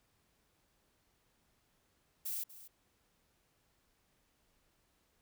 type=noise with echo; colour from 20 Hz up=violet; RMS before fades=-39 dBFS; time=2.25-2.44 s; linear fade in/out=10 ms; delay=240 ms; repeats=1; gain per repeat=-15 dB; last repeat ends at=2.68 s; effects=pink hiss -75 dBFS RMS until 5.21 s